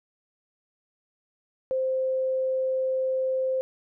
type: tone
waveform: sine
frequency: 522 Hz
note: C5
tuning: 4 cents flat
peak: -23 dBFS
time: 1.71-3.61 s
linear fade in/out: 0 ms
effects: none